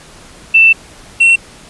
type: tone pair in turn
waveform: sine / triangle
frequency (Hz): 2667 / 2715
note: E7 / F7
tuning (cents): +20 / -50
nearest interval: unison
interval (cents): 30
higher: second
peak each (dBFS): -3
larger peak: neither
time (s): 0.54-0.73 / 1.2-1.36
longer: first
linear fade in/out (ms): 10
effects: pink hiss -38 dBFS RMS until 1.69 s + resampled to 24000 Hz